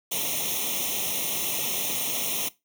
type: noise with comb filter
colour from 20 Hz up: white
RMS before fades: -28 dBFS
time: 0.11-2.49 s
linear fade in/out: 10 ms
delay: 0.32 ms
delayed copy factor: +0.95
effects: noise-tail reverb RT60 0.2 s tail -18 dB re dry + high-pass 150 Hz 12 dB/octave